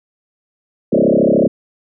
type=tone with frequency modulation; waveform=sine; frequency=392 Hz; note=G4; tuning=in tune; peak=-9 dBFS; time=0.92-1.48 s; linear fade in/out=10 ms; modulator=33.6 Hz; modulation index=6.2; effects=none